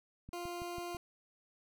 click train, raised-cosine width 5 ms, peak -36 dBFS, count 5, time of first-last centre 0.29-0.948 s, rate 6.08 Hz
20% pulse tone, 349.2 Hz, F4, in tune, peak -35 dBFS, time 0.33-0.97 s, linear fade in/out 2 ms
effects none

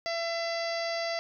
harmonic tone with a mistuned harmonic, 672 Hz, E5, 33 cents sharp, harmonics 1 / 2 / 3 / 4 / 5 / 6 / 7 / 8 / 9, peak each -31 / -42 / -37 / -45 / -47 / -47 / -38 / -45 / -49 dBFS, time 0.06-1.19 s, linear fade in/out 0 ms, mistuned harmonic 9, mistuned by +39 cents, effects 11-bit

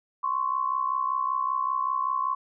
sine tone pair together, 1043.5 / 1108.7 Hz, C6 / C#6, -5 / 0 cents, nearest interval minor second, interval 105 cents, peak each -27 dBFS, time 0.23-2.35 s, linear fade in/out 10 ms, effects none

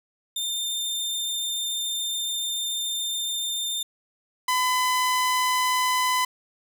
sawtooth tone pair in turn, 3607 / 1008.4 Hz, A7 / B5, +42 / +36 cents, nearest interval octave + minor seventh, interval 2206 cents, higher first, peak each -23 / -17 dBFS, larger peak second, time 0.36-3.83 / 4.48-6.25 s, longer first, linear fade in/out 5 ms, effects none

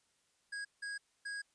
square tone bursts at uneven times, 1645 Hz, G#6, 17 cents flat, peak -40 dBFS, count 3, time 0.52-0.65 / 0.82-0.98 / 1.25-1.42 s, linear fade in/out 10 ms, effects white hiss -75 dBFS RMS until 1.54 s + resampled to 22050 Hz

